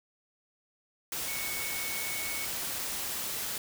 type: tone in noise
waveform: sine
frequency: 2217 Hz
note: C#7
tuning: in tune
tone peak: -38 dBFS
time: 1.28-2.45 s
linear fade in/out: 2 ms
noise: white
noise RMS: -35 dBFS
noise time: 1.12-3.58 s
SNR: -6 dB
effects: none